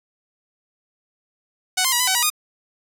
5% pulse tone with pitch steps, 743 / 1049 / 965 / 1002 / 756 / 964 / 1230 Hz, F#5 / C6 / B5 / B5 / F#5 / B5 / D#6, +7 / +4 / -40 / +25 / +37 / -42 / -20 cents, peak -5 dBFS, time 1.77-2.302 s, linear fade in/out 10 ms, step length 76 ms, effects none

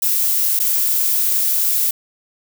violet noise with dropouts, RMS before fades -17 dBFS, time 0.02-1.91 s, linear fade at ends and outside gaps 5 ms, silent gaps 0.592-0.599 s, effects none

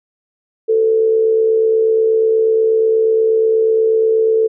sine tone with amplitude modulation, 443.9 Hz, A4, 15 cents sharp, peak -8 dBFS, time 0.68-4.48 s, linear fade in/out 20 ms, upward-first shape sine, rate 68.3 Hz, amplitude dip 45%, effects none

